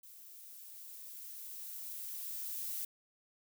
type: noise with level ramp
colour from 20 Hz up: violet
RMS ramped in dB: -55 to -39 dBFS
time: 0.03-2.85 s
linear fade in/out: 5 ms
effects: none